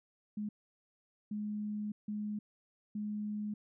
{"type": "tone bursts at uneven times", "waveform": "sine", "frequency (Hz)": 209.8, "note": "G#3", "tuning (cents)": 18, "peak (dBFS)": -35, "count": 4, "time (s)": [[0.37, 0.49], [1.31, 1.92], [2.08, 2.39], [2.95, 3.54]], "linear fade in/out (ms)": 5, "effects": []}